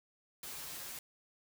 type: noise with comb filter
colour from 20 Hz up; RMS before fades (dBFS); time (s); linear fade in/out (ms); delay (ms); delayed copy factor
white; -45; 0.43-0.99; 2; 10; -0.95
effects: none